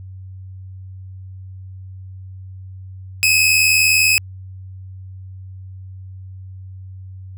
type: tone pair together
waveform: sawtooth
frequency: 2510 / 2590 Hz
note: D#7 / E7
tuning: +15 / -31 cents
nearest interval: minor second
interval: 54 cents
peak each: -11 / -12 dBFS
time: 3.23-4.18 s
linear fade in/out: 0 ms
effects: added 94 Hz sine -32 dBFS peak until 7.37 s